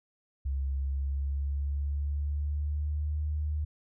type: tone with pitch glide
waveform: sine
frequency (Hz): 68 to 75.45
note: C#2 to D2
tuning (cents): -33 to +47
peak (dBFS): -28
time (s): 0.45-3.65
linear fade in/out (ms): 10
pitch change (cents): +180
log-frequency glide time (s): 0.77-3.18
effects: none